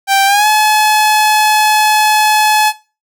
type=tone with pitch glide; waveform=sawtooth; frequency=784 to 855 Hz; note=G5 to A5; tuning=0 to -50 cents; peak=-4 dBFS; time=0.07-2.73 s; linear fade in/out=50 ms; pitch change=+150 cents; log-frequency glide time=0.26-0.47 s; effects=noise-tail reverb RT60 0.3 s tail -19 dB re dry